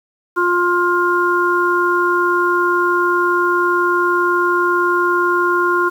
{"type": "harmonic tone", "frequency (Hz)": 352.4, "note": "F4", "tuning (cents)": 16, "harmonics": [1, 3, 4], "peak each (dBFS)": [-17, -17, -17], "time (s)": [0.36, 5.9], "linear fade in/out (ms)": 20, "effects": ["7-bit"]}